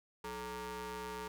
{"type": "ring-modulated tone", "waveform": "sawtooth", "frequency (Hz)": 246.9, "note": "B3", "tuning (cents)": 0, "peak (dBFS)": -34, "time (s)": [0.24, 1.28], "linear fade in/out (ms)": 5, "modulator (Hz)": 677, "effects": []}